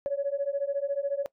sine beating tone pair, 554.4 / 568.4 Hz, C#5 / C#5, 0 / +43 cents, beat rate 14 Hz, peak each -29 dBFS, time 0.06-1.26 s, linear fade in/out 0 ms, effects noise-tail reverb RT60 0.1 s tail -21 dB re dry + tanh soft clip ceiling -19 dBFS

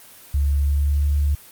sine tone with pitch glide, 70.9 to 72.39 Hz, C#2 to D2, +40 to -24 cents, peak -16 dBFS, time 0.34-1.35 s, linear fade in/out 5 ms, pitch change +36 cents, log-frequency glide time 0.57-1.04 s, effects white hiss -45 dBFS RMS until 1.51 s + Opus 24 kbps

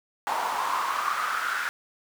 brown noise with high-pass filter sweep, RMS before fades -28 dBFS, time 0.27-1.69 s, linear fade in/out 0 ms, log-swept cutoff 880 to 1500 Hz, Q 6, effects none

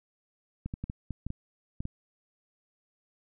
clicks, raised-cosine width 5 ms, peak -22 dBFS, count 9, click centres 0.66 / 0.739 / 0.84 / 0.899 / 1.107 / 1.266 / 1.304 / 1.805 / 1.854 s, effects none

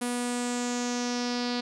sawtooth tone with low-pass filter sweep, 243.6 Hz, B3, 24 cents flat, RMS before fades -30 dBFS, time 0.01-1.61 s, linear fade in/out 10 ms, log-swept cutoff 10000 to 4500 Hz, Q 4.3, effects none

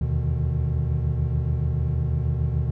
triangle tone cluster, 76.1 / 82.7 / 122.2 / 147.6 / 155 Hz, D#2 / E2 / B2 / D3 / D#3, -38 / +6 / -18 / +9 / -6 cents, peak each -23 / -31 / -23 / -29 / -28 dBFS, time 0.01-2.71 s, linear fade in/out 5 ms, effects none

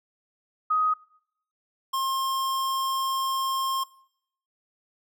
sine / square tone pair in turn, 1254 / 1066.2 Hz, D#6 / C6, +13 / +32 cents, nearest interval minor third, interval 281 cents, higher first, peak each -20 / -25 dBFS, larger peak first, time 0.7-0.94 / 1.93-3.84 s, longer second, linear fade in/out 10 ms, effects noise-tail reverb RT60 0.7 s tail -22 dB re dry

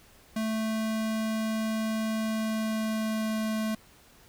square tone with pitch glide, 220 to 218.2 Hz, A3 to A3, 0 to -14 cents, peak -28 dBFS, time 0.36-3.75 s, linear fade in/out 5 ms, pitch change -14 cents, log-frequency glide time 2.16-3.61 s, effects pink hiss -57 dBFS RMS until 4.28 s

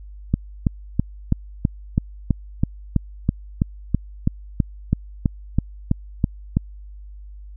click train, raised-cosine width 5 ms, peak -4 dBFS, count 20, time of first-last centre 0.34-6.57 s, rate 3.05 Hz, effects added 50 Hz sine -36 dBFS peak until 7.56 s

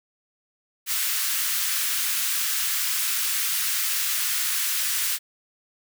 white high-pass noise, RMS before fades -25 dBFS, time 0.86-5.19 s, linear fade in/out 50 ms, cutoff 1300 Hz, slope 24 dB/octave, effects none

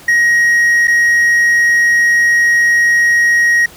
triangle tone with dropouts, 1887 Hz, A#6, 21 cents sharp, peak -6 dBFS, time 0.08-3.66 s, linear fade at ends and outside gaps 5 ms, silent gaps 0.873-0.879 s, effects pink hiss -38 dBFS RMS until 3.76 s + high-pass 60 Hz 12 dB/octave

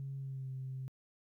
sine tone with pitch glide, 136.5 to 131.47 Hz, C#3 to C3, -26 to +9 cents, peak -38 dBFS, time 0-0.88 s, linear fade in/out 0 ms, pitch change -65 cents, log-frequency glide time 0.17-0.5 s, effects tanh soft clip ceiling -34 dBFS + 13-bit

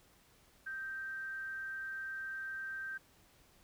sine tone with frequency modulation, 1568 Hz, G6, in tune, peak -39 dBFS, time 0.66-2.98 s, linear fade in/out 10 ms, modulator 293 Hz, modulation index 0.21, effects pink hiss -66 dBFS RMS until 3.63 s

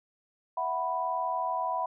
sine chord, E suspended second, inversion none, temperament equal, 659.3 / 740 / 987.8 Hz, E5 / F#5 / B5, 0 / 0 / 0 cents, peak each -35 / -33 / -30 dBFS, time 0.57-1.86 s, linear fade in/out 5 ms, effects none

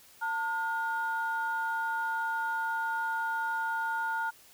sine tone pair together, 901 / 1431.2 Hz, A5 / F6, +41 / +42 cents, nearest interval minor sixth, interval 801 cents, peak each -31 / -31 dBFS, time 0.21-4.31 s, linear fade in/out 20 ms, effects tanh soft clip ceiling -22 dBFS + white hiss -57 dBFS RMS until 4.53 s

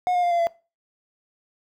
triangle tone with pitch steps, 724 / 712 / 700.1 / 688.5 / 677.1 Hz, F#5 / F5 / F5 / F5 / E5, -38 / +33 / +4 / -25 / +46 cents, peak -17 dBFS, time 0.07-0.47 s, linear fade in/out 0 ms, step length 80 ms, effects noise-tail reverb RT60 0.3 s tail -20 dB re dry

